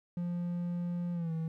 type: tone with pitch glide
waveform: triangle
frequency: 174.61 to 161.98 Hz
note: F3 to E3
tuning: 0 to -30 cents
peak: -30 dBFS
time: 0.17-1.48 s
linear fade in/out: 2 ms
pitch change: -130 cents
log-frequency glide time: 1.13-1.32 s
effects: 12-bit